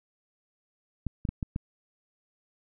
clicks, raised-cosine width 5 ms, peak -18 dBFS, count 5, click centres 1.067 / 1.252 / 1.29 / 1.428 / 1.561 s, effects none

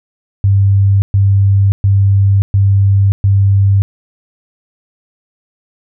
sine tone bursts, 98.7 Hz, G2, 12 cents sharp, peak -6 dBFS, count 5, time 0.44-3.82 s, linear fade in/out 0 ms, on 580 ms, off 120 ms, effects none

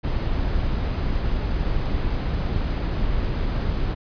brown noise, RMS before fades -23 dBFS, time 0.03-3.95 s, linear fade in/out 20 ms, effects resampled to 11025 Hz

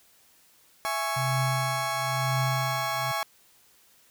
30% pulse chord, C# minor, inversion first, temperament just, 665.2 / 831.5 / 1108.7 Hz, E5 / G#5 / C#6, +16 / +2 / 0 cents, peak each -31 / -29 / -28 dBFS, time 0.85-3.23 s, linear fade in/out 0 ms
sine tone with tremolo, 130.81 Hz, C3, in tune, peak -24 dBFS, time 1.16-3.12 s, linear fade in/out 10 ms, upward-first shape triangle, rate 1 Hz, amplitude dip 95%
effects white hiss -60 dBFS RMS until 4.1 s

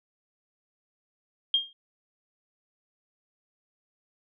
sine tone with exponential decay, 3218 Hz, G7, 45 cents sharp, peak -17 dBFS, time 1.54-1.73 s, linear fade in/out 2 ms, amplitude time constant 40 ms, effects none

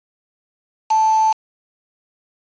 sine tone with quantisation, 877 Hz, A5, 6 cents flat, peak -12 dBFS, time 0.9-1.33 s, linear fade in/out 10 ms, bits 4, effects resampled to 16000 Hz

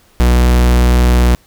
45% pulse tone, 61 Hz, B1, 21 cents flat, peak -7 dBFS, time 0.2-1.35 s, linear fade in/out 0 ms, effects pink hiss -50 dBFS RMS until 1.46 s

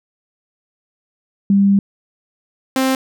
sine / sawtooth tone pair in turn, 198.5 / 263.3 Hz, G3 / C4, +22 / +11 cents, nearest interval perfect fourth, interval 489 cents, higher second, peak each -9 / -10 dBFS, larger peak first, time 1.5-1.79 / 2.76-2.95 s, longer first, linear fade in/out 2 ms, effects none

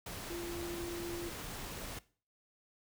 sine tone in noise, 344.2 Hz, F4, 25 cents flat, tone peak -40 dBFS, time 0.3-1.29 s, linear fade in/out 5 ms, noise pink, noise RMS -44 dBFS, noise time 0.06-1.99 s, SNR +1 dB, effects noise-tail reverb RT60 0.4 s tail -19 dB re dry

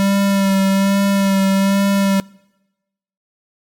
square tone with vibrato, 196 Hz, G3, in tune, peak -13 dBFS, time 0-2.2 s, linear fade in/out 0 ms, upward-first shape sine, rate 1.2 Hz, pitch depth 20 cents each way, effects noise-tail reverb RT60 1.0 s tail -25 dB re dry + MP3 96 kbps

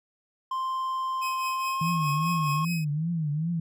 triangle tone with pitch glide, 1046.5 to 1082.8 Hz, C6 to C#6, 0 to -41 cents, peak -25 dBFS, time 0.51-2.65 s, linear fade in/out 5 ms, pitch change +59 cents, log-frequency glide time 1.52-2.07 s
sawtooth tone with tremolo, 2538 Hz, D#7, 34 cents sharp, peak -28 dBFS, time 1.21-2.85 s, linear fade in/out 20 ms, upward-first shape triangle, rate 4.8 Hz, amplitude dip 70%
sine tone with vibrato, 158.4 Hz, D#3, 31 cents sharp, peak -25 dBFS, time 1.81-3.6 s, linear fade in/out 5 ms, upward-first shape triangle, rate 2.5 Hz, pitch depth 170 cents each way
effects none

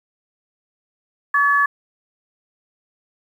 sine tone pair together, 1135.7 / 1715 Hz, C#6 / A6, +42 / -45 cents, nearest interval perfect fifth, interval 713 cents, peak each -16 dBFS, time 1.34-1.66 s, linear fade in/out 5 ms, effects 8-bit

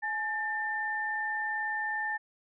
sine tone pair together, 848 / 1790.6 Hz, G#5 / A6, +36 / +30 cents, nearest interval octave + minor second, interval 1294 cents, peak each -35 / -31 dBFS, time 0.02-2.18 s, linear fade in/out 20 ms, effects none

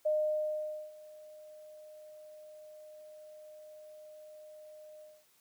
sine tone with ADSR envelope, 612 Hz, D#5, 29 cents flat, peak -26 dBFS, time 0.05-5.25 s, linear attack 12 ms, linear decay 850 ms, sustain -23 dB, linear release 230 ms, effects white hiss -68 dBFS RMS until 5.4 s + high-pass 80 Hz 12 dB/octave

